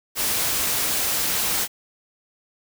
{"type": "noise", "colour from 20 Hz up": "white", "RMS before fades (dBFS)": -23, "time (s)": [0.15, 1.68], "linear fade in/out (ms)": 50, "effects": []}